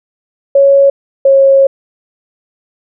sine tone pair in turn, 554.4 / 544.6 Hz, C#5 / C#5, 0 / -31 cents, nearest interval unison, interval 31 cents, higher first, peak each -3 dBFS, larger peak neither, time 0.55-0.9 / 1.25-1.67 s, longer second, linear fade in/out 5 ms, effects none

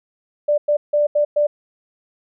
sine tone bursts at uneven times, 590 Hz, D5, 8 cents sharp, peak -13 dBFS, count 5, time 0.48-0.58 / 0.68-0.77 / 0.93-1.07 / 1.15-1.25 / 1.36-1.47 s, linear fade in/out 10 ms, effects none

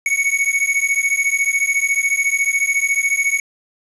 square beating tone pair, 2217 / 2231 Hz, C#7 / C#7, 0 / +11 cents, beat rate 14 Hz, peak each -19 dBFS, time 0.06-3.4 s, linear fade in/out 2 ms, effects resampled to 24000 Hz + 7-bit

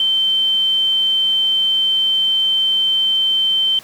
sine tone, 3100 Hz, G7, 20 cents flat, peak -13 dBFS, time 0-3.79 s, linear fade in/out 2 ms, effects pink hiss -41 dBFS RMS until 3.83 s + high-pass 150 Hz 12 dB/octave

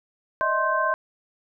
sine tone cluster, 606 / 641 / 1053 / 1549 Hz, D#5 / E5 / C6 / G6, -46 / -49 / +11 / -21 cents, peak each -30 / -27 / -23 / -26 dBFS, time 0.41-0.94 s, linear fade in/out 0 ms, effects none

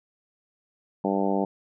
harmonic tone, 98 Hz, G2, in tune, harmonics 2 / 3 / 4 / 5 / 6 / 7 / 8 / 9, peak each -27 / -29 / -30 / -31 / -32 / -32 / -33 / -34 dBFS, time 1.04-1.45 s, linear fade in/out 5 ms, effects none

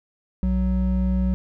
triangle tone pair together, 62 / 185.79 Hz, B1 / F#3, +7 / +7 cents, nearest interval octave + perfect fifth, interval 1900 cents, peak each -19 / -19 dBFS, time 0.43-1.34 s, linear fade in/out 0 ms, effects none

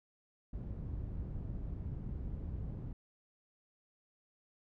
white low-pass noise, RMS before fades -41 dBFS, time 0.53-2.93 s, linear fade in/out 5 ms, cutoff 110 Hz, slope 12 dB/octave, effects none

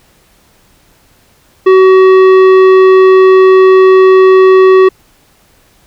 sine tone with tanh clipping, 377.1 Hz, F#4, 33 cents sharp, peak -3 dBFS, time 1.66-4.89 s, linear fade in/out 10 ms, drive 13 dB, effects pink hiss -48 dBFS RMS until 5.86 s

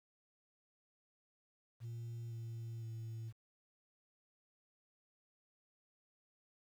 sine tone with pitch steps, 116.54 / 114.67 / 112.83 Hz, A#2 / A#2 / A2, 0 / -28 / +44 cents, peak -40 dBFS, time 1.8-3.33 s, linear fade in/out 50 ms, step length 510 ms, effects tanh soft clip ceiling -41 dBFS + 11-bit

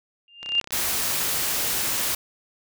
sine tone with exponential growth, 2801 Hz, F7, 4 cents sharp, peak -15 dBFS, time 0.28-0.6 s, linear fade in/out 1 ms, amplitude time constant 69 ms
clicks, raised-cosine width 0.2 ms, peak -21 dBFS, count 11, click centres 0.43 / 0.461 / 0.491 / 0.521 / 0.552 / 0.583 / 0.613 / 0.643 / 0.674 / 0.707 / 0.737 s
white noise, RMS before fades -25 dBFS, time 0.72-2.15 s, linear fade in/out 5 ms
effects none

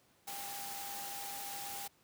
sine tone in noise, 801 Hz, G5, 37 cents sharp, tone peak -46 dBFS, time 0.27-1.88 s, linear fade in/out 10 ms, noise white, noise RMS -44 dBFS, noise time 0.27-1.88 s, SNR -5 dB, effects pink hiss -69 dBFS RMS until 2.03 s + high-pass 100 Hz 12 dB/octave

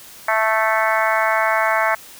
harmonic tone, 220 Hz, A3, in tune, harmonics 3 / 4 / 5 / 6 / 7 / 8 / 9 / 10, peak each -21 / -22 / -23 / -24 / -24 / -25 / -26 / -26 dBFS, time 0.28-1.95 s, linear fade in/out 5 ms, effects white hiss -41 dBFS RMS until 2.19 s

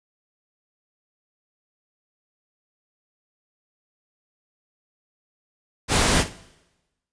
pink noise with echo, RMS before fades -19 dBFS, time 5.88-6.25 s, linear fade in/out 50 ms, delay 58 ms, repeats 2, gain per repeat -15 dB, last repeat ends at 6.366 s, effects noise-tail reverb RT60 1.0 s tail -19 dB re dry + resampled to 22050 Hz

